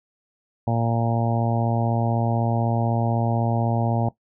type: harmonic tone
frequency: 116 Hz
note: A#2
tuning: 8 cents flat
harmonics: 1 / 2 / 3 / 4 / 5 / 6 / 7 / 8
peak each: -22 / -26 / -33 / -34 / -30 / -30 / -30 / -35 dBFS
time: 0.67-4.09 s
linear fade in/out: 5 ms
effects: noise-tail reverb RT60 0.1 s tail -17 dB re dry